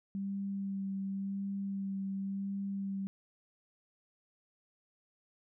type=tone with vibrato; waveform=sine; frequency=196 Hz; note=G3; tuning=in tune; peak=-34 dBFS; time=0.15-3.07 s; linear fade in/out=0 ms; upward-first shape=sine; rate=0.92 Hz; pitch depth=15 cents each way; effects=none